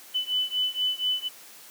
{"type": "beating tone pair", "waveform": "sine", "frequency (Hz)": [3000, 3004.2], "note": ["F#7", "F#7"], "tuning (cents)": [23, 26], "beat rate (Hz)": 4.2, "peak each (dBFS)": [-27, -28], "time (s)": [0.14, 1.29], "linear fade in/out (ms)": 20, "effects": ["white hiss -48 dBFS RMS until 1.7 s", "high-pass 200 Hz 12 dB/octave"]}